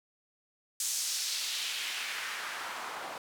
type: noise with band-pass filter sweep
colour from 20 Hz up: white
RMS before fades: -36 dBFS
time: 0.8-3.18 s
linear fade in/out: 2 ms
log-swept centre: 7400 to 740 Hz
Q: 1.4
effects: none